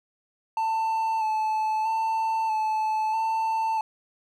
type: tone with vibrato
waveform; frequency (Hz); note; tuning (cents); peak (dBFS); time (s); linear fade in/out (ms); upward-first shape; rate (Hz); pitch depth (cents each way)
triangle; 880; A5; 0; -21; 0.57-3.81; 2; square; 0.78; 21
effects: none